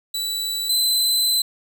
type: tone pair in turn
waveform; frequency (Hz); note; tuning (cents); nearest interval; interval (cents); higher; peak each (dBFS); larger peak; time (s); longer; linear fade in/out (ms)
sawtooth; 3951 / 4039; B7 / B7; 0 / +38; unison; 38; second; -20 / -14; second; 0.14-0.69 / 0.69-1.42; second; 5
effects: none